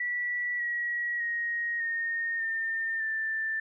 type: tone with pitch steps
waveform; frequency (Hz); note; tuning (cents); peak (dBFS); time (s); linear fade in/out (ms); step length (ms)
sine; 1951 / 1914.2 / 1878 / 1842.6 / 1807.8 / 1773.6; B6 / A#6 / A#6 / A#6 / A6 / A6; -22 / +45 / +12 / -21 / +46 / +13; -28; 0-3.6; 5; 600
effects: none